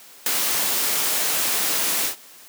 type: noise with ADSR envelope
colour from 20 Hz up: white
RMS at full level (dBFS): -19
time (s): 0.26-2.16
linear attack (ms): 3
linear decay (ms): 14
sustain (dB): -3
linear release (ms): 110
effects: white hiss -46 dBFS RMS until 2.48 s + high-pass 200 Hz 12 dB/octave